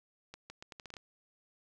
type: accelerating click train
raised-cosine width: 0.2 ms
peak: -29 dBFS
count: 9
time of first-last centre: 0.34-0.968 s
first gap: 160 ms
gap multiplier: 0.78
effects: none